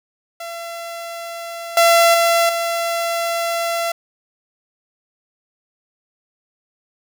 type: tone with level steps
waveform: sawtooth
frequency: 677 Hz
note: E5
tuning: 46 cents sharp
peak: -24 / -6 / -9 / -15 dBFS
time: 0.4-3.92 s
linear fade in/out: 5 ms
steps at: 1.77 / 2.14 / 2.49 s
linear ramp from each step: 2 ms
effects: none